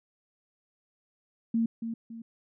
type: tone with echo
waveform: sine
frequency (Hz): 228.5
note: A#3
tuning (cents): -34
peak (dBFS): -23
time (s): 1.54-1.66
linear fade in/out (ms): 5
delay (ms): 280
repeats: 2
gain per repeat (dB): -8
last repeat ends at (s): 2.22
effects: none